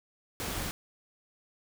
pink noise, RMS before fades -35 dBFS, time 0.4-0.71 s, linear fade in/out 0 ms, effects none

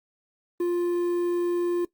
triangle tone with quantisation, 349.8 Hz, F4, 3 cents sharp, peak -20 dBFS, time 0.6-1.85 s, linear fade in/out 5 ms, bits 8, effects noise-tail reverb RT60 0.1 s tail -18 dB re dry + Opus 32 kbps

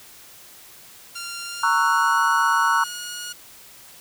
10% pulse tone with pitch glide, 1388 to 1442.8 Hz, F6 to F#6, -11 to -44 cents, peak -22 dBFS, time 1.15-3.33 s, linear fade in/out 10 ms, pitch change +67 cents, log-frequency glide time 1.43-2.24 s
sine chord, F# dominant seventh, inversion first, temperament just, 925 / 1110 / 1332 / 1480 Hz, A#5 / C#6 / E6 / F#6, -14 / +2 / +18 / 0 cents, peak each -22 dBFS, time 1.63-2.84 s, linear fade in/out 5 ms
effects white hiss -46 dBFS RMS until 4 s

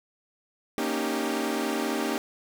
sawtooth chord, Eb dominant seventh, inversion second, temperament equal with one note detuned, 233.1 / 277.2 / 307.7 / 392 Hz, Bb3 / Db4 / Eb4 / G4, 0 / 0 / -19 / 0 cents, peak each -28 dBFS, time 0.78-2.18 s, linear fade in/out 0 ms, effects none

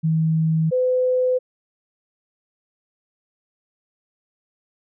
sine tone pair in turn, 160 / 506.9 Hz, D#3 / B4, +49 / +45 cents, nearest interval octave + minor sixth, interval 1996 cents, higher second, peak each -16 dBFS, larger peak neither, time 0.03-0.71 / 0.71-1.39 s, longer neither, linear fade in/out 20 ms, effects none

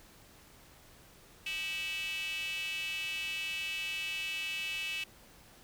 square tone with high-pass filter, 174.61 Hz, F3, in tune, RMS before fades -37 dBFS, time 1.46-5.04 s, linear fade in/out 5 ms, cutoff 2700 Hz, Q 9.8, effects pink hiss -58 dBFS RMS until 5.63 s

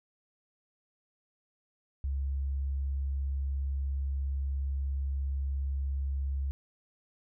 sine tone, 68.5 Hz, C#2, 20 cents flat, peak -29 dBFS, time 2.04-6.51 s, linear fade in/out 0 ms, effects none

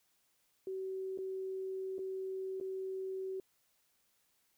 sine tone with dropouts, 380 Hz, F#4, 46 cents sharp, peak -37 dBFS, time 0.67-3.4 s, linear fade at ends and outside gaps 2 ms, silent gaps 1.176-1.186 / 1.983-1.99 / 2.601-2.61 s, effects white hiss -75 dBFS RMS until 4.57 s

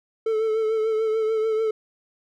triangle tone with vibrato, 440 Hz, A4, in tune, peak -18 dBFS, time 0.26-1.71 s, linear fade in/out 5 ms, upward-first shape triangle, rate 6.8 Hz, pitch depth 40 cents each way, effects none

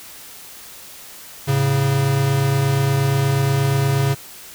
square tone pair together, 109.29 / 137.7 Hz, A2 / C#3, -11 / -11 cents, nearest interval major third, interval 400 cents, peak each -23 / -17 dBFS, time 1.47-4.15 s, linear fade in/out 20 ms, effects white hiss -39 dBFS RMS until 4.54 s

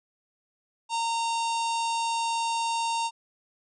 harmonic tone, 921 Hz, A#5, 21 cents flat, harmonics 1 / 3 / 4 / 5 / 6 / 7 / 8 / 9 / 10, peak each -26 / -36 / -38 / -40 / -42 / -43 / -44 / -45 / -46 dBFS, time 0.89-3.11 s, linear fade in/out 50 ms, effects none

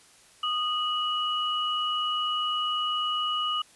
sine tone pair together, 1236 / 2928 Hz, D#6 / F#7, -12 / -19 cents, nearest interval octave + minor third, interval 1493 cents, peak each -28 dBFS, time 0.43-3.62 s, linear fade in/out 5 ms, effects white hiss -56 dBFS RMS until 3.75 s + resampled to 24000 Hz

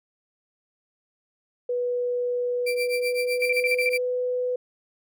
sine tone with pitch glide, 490.3 to 498.3 Hz, B4 to B4, -13 to +15 cents, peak -23 dBFS, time 1.69-4.56 s, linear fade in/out 5 ms, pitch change +28 cents, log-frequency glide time 2.55-3.83 s
35% pulse tone with tremolo, 2349 Hz, D7, in tune, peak -23 dBFS, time 2.66-3.98 s, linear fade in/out 10 ms, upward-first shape triangle, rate 7.9 Hz, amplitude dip 100%
sine tone bursts, 2349 Hz, D7, in tune, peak -20 dBFS, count 8, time 3.42-3.965 s, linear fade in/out 2 ms, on 34 ms, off 39 ms
effects none

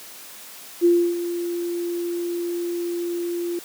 sine tone with ADSR envelope, 346.3 Hz, F4, 15 cents flat, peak -11 dBFS, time 0.81-3.59 s, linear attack 38 ms, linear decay 300 ms, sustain -12 dB, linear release 3 ms, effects white hiss -41 dBFS RMS until 3.64 s + high-pass 200 Hz 12 dB/octave

